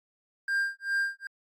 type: tone with tremolo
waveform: triangle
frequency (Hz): 1596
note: G6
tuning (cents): +31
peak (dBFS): -22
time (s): 0.48-1.27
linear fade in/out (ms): 2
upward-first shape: sine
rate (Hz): 2.5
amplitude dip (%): 100
effects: AAC 48 kbps